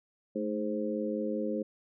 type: harmonic tone with a mistuned harmonic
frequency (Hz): 104.9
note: G#2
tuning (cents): +18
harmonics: 2 / 3 / 4 / 5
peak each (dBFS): -34 / -36 / -37 / -35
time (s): 0.35-1.63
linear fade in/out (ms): 10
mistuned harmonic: 2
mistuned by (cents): +51
effects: none